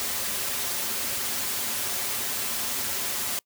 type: noise with comb filter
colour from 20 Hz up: white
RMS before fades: -29 dBFS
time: 0-3.39 s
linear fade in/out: 0 ms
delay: 6.3 ms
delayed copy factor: -0.55
effects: noise-tail reverb RT60 0.1 s tail -25 dB re dry + high-pass 80 Hz 12 dB/octave